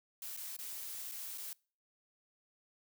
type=noise with dropouts; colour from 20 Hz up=blue; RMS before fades=-44 dBFS; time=0.22-1.53 s; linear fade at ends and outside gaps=2 ms; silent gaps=0.366-0.372 / 0.566-0.588 / 1.115-1.119 / 1.376-1.381 s; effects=noise-tail reverb RT60 0.4 s tail -25 dB re dry